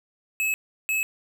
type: tone bursts at uneven times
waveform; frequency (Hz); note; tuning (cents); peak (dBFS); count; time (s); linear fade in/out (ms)
square; 2586; E7; -34; -23; 2; 0.4-0.54 / 0.89-1.03; 0
effects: none